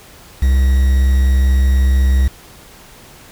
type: tone with quantisation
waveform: triangle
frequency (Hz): 65.8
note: C2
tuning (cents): +10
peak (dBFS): -7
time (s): 0.42-2.28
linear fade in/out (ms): 5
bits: 5
effects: pink hiss -41 dBFS RMS until 3.31 s